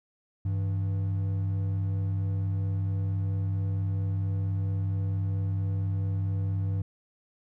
triangle tone pair together, 98.1 / 162.52 Hz, G2 / E3, +2 / -24 cents, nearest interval major sixth, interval 874 cents, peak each -24 / -35 dBFS, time 0.45-6.82 s, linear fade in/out 5 ms, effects none

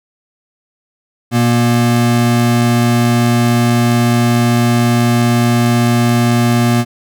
square tone pair together, 120 / 237.7 Hz, B2 / A#3, -49 / +34 cents, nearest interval octave, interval 1183 cents, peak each -13 dBFS, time 1.31-6.85 s, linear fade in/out 50 ms, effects none

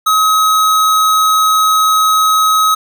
square tone, 1273 Hz, D#6, 39 cents sharp, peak -9 dBFS, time 0.06-2.75 s, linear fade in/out 10 ms, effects none

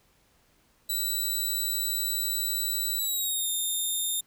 5% pulse tone with pitch glide, 3951 to 3644 Hz, B7 to A#7, 0 to -40 cents, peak -20 dBFS, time 0.89-4.21 s, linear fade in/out 10 ms, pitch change -140 cents, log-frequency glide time 2.98-3.49 s, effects pink hiss -65 dBFS RMS until 4.26 s

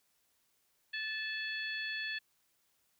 harmonic tone with a mistuned harmonic, 873 Hz, A5, 14 cents flat, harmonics 2 / 3 / 4 / 5, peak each -38 / -42 / -44 / -46 dBFS, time 0.93-2.19 s, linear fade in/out 10 ms, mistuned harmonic 4, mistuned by -41 cents, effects white hiss -75 dBFS RMS until 2.99 s

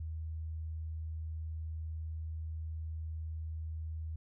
sine tone, 79.6 Hz, D#2, 40 cents sharp, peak -37 dBFS, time 0-4.16 s, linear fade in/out 5 ms, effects none

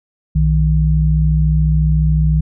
sine tone pair together, 61.74 / 155.73 Hz, B1 / D#3, 0 / +2 cents, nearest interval octave + major third, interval 1602 cents, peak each -13 dBFS, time 0.35-2.41 s, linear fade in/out 10 ms, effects none

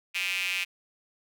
square tone with high-pass filter, 92.7 Hz, F#2, 4 cents sharp, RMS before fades -30 dBFS, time 0.14-0.65 s, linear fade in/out 20 ms, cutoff 2500 Hz, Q 6.3, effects none

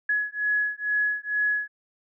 sine beating tone pair, 1686 / 1688.2 Hz, G#6 / G#6, +26 / +28 cents, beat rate 2.2 Hz, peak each -26 / -26 dBFS, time 0.09-1.68 s, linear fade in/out 5 ms, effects none

